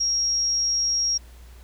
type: tone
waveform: sine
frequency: 5600 Hz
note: F8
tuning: 4 cents sharp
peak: -20 dBFS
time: 0-1.18 s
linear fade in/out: 10 ms
effects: added 60 Hz sine -43 dBFS peak until 1.63 s + pink hiss -54 dBFS RMS until 1.63 s